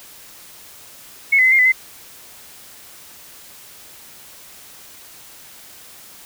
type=tone with pitch steps; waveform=sine; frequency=2193 / 2027 / 2047 / 2121 / 2006 / 2060 Hz; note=C#7 / B6 / C7 / C7 / B6 / C7; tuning=-19 / +45 / -38 / +23 / +26 / -28 cents; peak=-10 dBFS; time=1.32-1.722 s; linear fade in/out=10 ms; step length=67 ms; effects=white hiss -42 dBFS RMS until 6.25 s